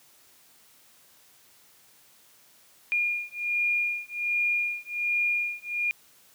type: beating tone pair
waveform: sine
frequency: 2421 / 2422.3 Hz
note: D#7 / D#7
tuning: -48 / -47 cents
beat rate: 1.3 Hz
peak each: -28 dBFS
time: 2.92-5.91 s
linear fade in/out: 0 ms
effects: white hiss -58 dBFS RMS until 6.34 s + high-pass 80 Hz 12 dB/octave